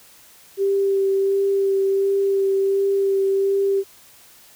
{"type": "tone with vibrato", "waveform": "sine", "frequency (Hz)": 392, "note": "G4", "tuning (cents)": 0, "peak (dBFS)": -16, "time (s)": [0.57, 3.84], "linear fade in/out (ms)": 50, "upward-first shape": "sine", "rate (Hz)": 1.4, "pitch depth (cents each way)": 13, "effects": ["white hiss -49 dBFS RMS until 4.55 s"]}